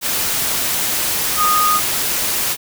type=tone in noise; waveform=sine; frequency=1236 Hz; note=D#6; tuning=12 cents flat; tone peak=-13 dBFS; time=1.36-1.81 s; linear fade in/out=50 ms; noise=white; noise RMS=-19 dBFS; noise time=0.01-2.57 s; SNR=+3 dB; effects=none